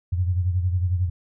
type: beating tone pair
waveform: sine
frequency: 89 / 100 Hz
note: F2 / G2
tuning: +33 / +35 cents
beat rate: 11 Hz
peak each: -20 / -28 dBFS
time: 0.12-1.1 s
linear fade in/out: 10 ms
effects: none